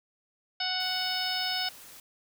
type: harmonic tone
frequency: 740 Hz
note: F#5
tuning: in tune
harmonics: 1 / 2 / 3 / 4 / 5 / 6 / 7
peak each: -36 / -37 / -39 / -35 / -36 / -38 / -33 dBFS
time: 0.6-1.69 s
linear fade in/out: 5 ms
type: noise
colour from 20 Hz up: white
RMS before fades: -49 dBFS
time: 0.8-2 s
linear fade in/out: 2 ms
effects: none